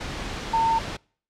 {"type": "tone in noise", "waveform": "sine", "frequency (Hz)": 906, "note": "A#5", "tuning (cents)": -50, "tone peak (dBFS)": -18, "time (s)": [0.53, 0.79], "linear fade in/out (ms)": 10, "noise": "pink", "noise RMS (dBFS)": -32, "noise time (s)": [0, 0.97], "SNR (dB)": 11, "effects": ["noise-tail reverb RT60 0.5 s tail -26 dB re dry", "low-pass 5000 Hz 12 dB/octave"]}